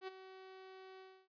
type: tone with ADSR envelope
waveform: sawtooth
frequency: 378.2 Hz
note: F#4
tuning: 38 cents sharp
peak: -37 dBFS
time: 0.01-1.28 s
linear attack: 66 ms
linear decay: 18 ms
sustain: -12 dB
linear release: 290 ms
effects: resampled to 11025 Hz